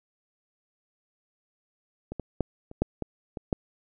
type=clicks; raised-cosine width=2 ms; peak=-22 / -19 / -11 / -29 / -9 / -17 / -21 / -11 dBFS; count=8; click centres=2.12 / 2.197 / 2.407 / 2.714 / 2.82 / 3.023 / 3.372 / 3.528 s; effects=none